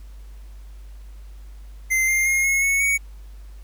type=tone with pitch steps; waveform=square; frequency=2077 / 2108 / 2140 / 2173 / 2206 / 2239 Hz; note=C7 / C7 / C7 / C#7 / C#7 / C#7; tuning=-13 / +12 / +38 / -35 / -9 / +17 cents; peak=-18 dBFS; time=1.9-2.98 s; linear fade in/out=20 ms; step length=180 ms; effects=added 50 Hz sine -37 dBFS peak until 3.63 s + pink hiss -57 dBFS RMS until 3.63 s